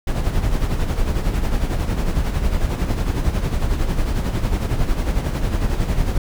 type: noise with tremolo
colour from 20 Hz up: brown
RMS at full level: -17 dBFS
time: 0.07-6.18 s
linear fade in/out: 5 ms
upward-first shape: sine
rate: 11 Hz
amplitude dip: 55%
effects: none